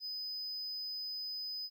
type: tone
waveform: triangle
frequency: 5010 Hz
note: D#8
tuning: 11 cents sharp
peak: -37 dBFS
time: 0-1.7 s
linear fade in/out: 50 ms
effects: 13-bit